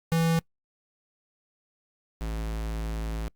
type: tone pair in turn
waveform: square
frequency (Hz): 164.81 / 54.73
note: E3 / A1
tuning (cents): 0 / -9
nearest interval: octave + perfect fifth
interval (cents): 1909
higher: first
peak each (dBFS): -22 / -30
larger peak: first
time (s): 0.12-0.39 / 2.21-3.28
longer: second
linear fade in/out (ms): 0
effects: noise-tail reverb RT60 0.1 s tail -26 dB re dry + Opus 48 kbps